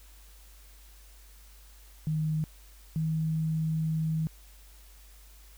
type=tone pair in turn; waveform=sine; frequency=155.56 / 158.74 Hz; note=D#3 / D#3; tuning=0 / +35 cents; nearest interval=unison; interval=35 cents; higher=second; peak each=-26 dBFS; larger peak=neither; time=2.07-2.44 / 2.96-4.27 s; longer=second; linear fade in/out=0 ms; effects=added 50 Hz sine -51 dBFS peak until 5.57 s + white hiss -58 dBFS RMS until 5.57 s